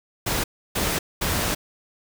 pink noise bursts at uneven times, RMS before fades -24 dBFS, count 3, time 0.26-0.44 / 0.75-0.99 / 1.21-1.55 s, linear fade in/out 10 ms, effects none

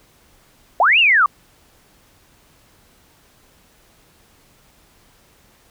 sine linear two-way sweep, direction up then down, 608 to 2900 to 1105 Hz, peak -10 dBFS, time 0.8-1.26 s, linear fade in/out 2 ms, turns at 0.99 s, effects pink hiss -54 dBFS RMS until 5.7 s

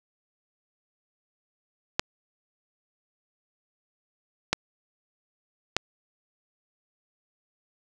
clicks, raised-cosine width 0.2 ms, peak -4 dBFS, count 3, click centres 1.995 / 4.53 / 5.766 s, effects none

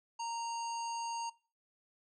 harmonic tone with a mistuned harmonic, 928 Hz, A#5, 8 cents flat, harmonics 1 / 3 / 5 / 7 / 9, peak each -37 / -48 / -49 / -48 / -58 dBFS, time 0.19-1.3 s, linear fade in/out 10 ms, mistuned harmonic 9, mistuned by +40 cents, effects noise-tail reverb RT60 0.4 s tail -22 dB re dry

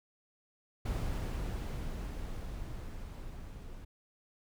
brown noise with level ramp, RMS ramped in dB -33 to -47 dBFS, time 0.85-3.85 s, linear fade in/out 10 ms, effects none

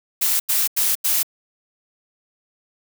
blue noise bursts, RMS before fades -19 dBFS, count 4, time 0.21-1.231 s, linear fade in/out 10 ms, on 190 ms, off 87 ms, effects none

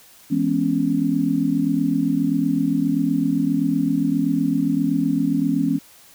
sine chord, C# minor seventh, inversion first, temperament just, 166.31 / 207.9 / 249.5 / 277.2 Hz, E3 / G#3 / B3 / C#4, +16 / +2 / +18 / 0 cents, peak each -25 / -25 / -23 / -20 dBFS, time 0.3-5.79 s, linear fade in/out 20 ms, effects white hiss -49 dBFS RMS until 6.14 s

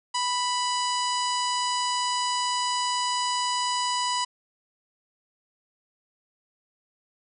harmonic tone, 987.8 Hz, B5, in tune, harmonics 1 / 2 / 3 / 4 / 5 / 6 / 7 / 8 / 9, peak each -26 / -37 / -33 / -38 / -32 / -43 / -37 / -39 / -41 dBFS, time 0.14-4.25 s, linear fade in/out 10 ms, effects none

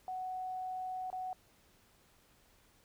sine tone with dropouts, 743 Hz, F#5, 7 cents sharp, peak -37 dBFS, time 0.08-1.33 s, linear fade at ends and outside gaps 1 ms, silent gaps 1.102-1.128 s, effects pink hiss -67 dBFS RMS until 2.84 s

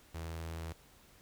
sawtooth tone with notch filter, 82 Hz, E2, 9 cents flat, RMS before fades -42 dBFS, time 0.14-0.73 s, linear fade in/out 10 ms, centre 220 Hz, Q 1.9, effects pink hiss -62 dBFS RMS until 1.21 s

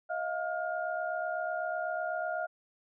sine tone cluster, 637 / 705 / 1418 Hz, D#5 / F5 / F6, +41 / +16 / +26 cents, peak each -35 / -35 / -37 dBFS, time 0.09-2.47 s, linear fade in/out 20 ms, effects none

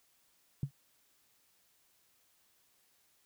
sine tone with exponential decay, 138.59 Hz, C#3, in tune, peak -26 dBFS, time 0.63-0.71 s, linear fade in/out 2 ms, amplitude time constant 17 ms, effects white hiss -71 dBFS RMS until 3.25 s

